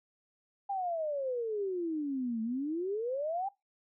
sine exponential two-way sweep, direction down then up, 810 to 218.8 to 810 Hz, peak -31 dBFS, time 0.69-3.49 s, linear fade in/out 10 ms, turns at 2.42 s, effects noise-tail reverb RT60 0.2 s tail -20 dB re dry

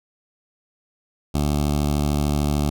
15% pulse tone with notch filter, 73.4 Hz, D2, in tune, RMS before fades -21 dBFS, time 1.34-2.7 s, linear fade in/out 10 ms, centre 1800 Hz, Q 1, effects none

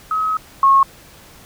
sine tone pair in turn, 1276 / 1089.2 Hz, D#6 / C#6, +43 / -31 cents, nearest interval minor third, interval 274 cents, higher first, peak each -16 / -8 dBFS, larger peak second, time 0.11-0.37 / 0.63-0.83 s, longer first, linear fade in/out 2 ms, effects pink hiss -44 dBFS RMS until 1.45 s

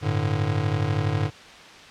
square chord, G suspended second, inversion none, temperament just, 98 / 110.25 / 147 Hz, G2 / A2 / D3, 0 / +4 / +2 cents, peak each -27 dBFS, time 0.01-1.31 s, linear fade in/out 50 ms, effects white hiss -44 dBFS RMS until 1.9 s + low-pass 4000 Hz 12 dB/octave

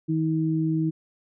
sine tone pair together, 159.15 / 318.3 Hz, D#3 / D#4, +39 / +39 cents, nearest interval octave, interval 1200 cents, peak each -24 dBFS, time 0.08-0.91 s, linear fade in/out 20 ms, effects none

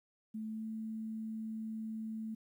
sine tone with pitch glide, 218.3 to 220.5 Hz, A3 to A3, -13 to +4 cents, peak -38 dBFS, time 0.34-2.35 s, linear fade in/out 10 ms, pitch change +17 cents, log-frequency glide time 0.47-0.64 s, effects 12-bit

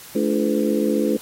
harmonic tone with a mistuned harmonic, 72.1 Hz, D2, 31 cents flat, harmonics 3 / 4 / 5 / 6 / 7, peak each -22 / -23 / -24 / -25 / -25 dBFS, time 0.15-1.17 s, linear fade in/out 5 ms, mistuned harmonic 5, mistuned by -100 cents, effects white hiss -41 dBFS RMS until 1.21 s + AAC 48 kbps

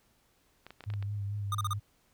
clicks, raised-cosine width 0.3 ms, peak -30 dBFS, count 7, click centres 0.666 / 0.706 / 0.807 / 0.839 / 0.902 / 0.938 / 1.026 s
sine tone with vibrato, 101.7 Hz, G#2, 36 cents flat, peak -32 dBFS, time 0.86-1.8 s, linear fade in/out 20 ms, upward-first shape sine, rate 4.5 Hz, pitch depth 35 cents each way
square tone bursts, 1224 Hz, D#6, 29 cents flat, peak -31 dBFS, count 4, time 1.52-1.733 s, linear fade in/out 2 ms, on 27 ms, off 35 ms
effects pink hiss -69 dBFS RMS until 2.13 s

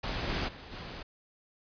pink noise with level steps, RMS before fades -34 / -32 / -47 / -42 dBFS, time 0.03-1.03 s, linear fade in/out 10 ms, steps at 0.27 / 0.47 / 0.71 s, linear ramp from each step 20 ms, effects resampled to 11025 Hz

